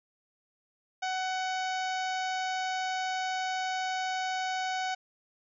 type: harmonic tone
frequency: 748 Hz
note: F#5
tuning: 19 cents sharp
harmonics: 1 / 2 / 3 / 4 / 5 / 6 / 7 / 8 / 9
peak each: -31 / -37 / -41 / -43 / -45 / -47 / -48 / -49 / -50 dBFS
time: 1.02-4.95 s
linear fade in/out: 10 ms
effects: none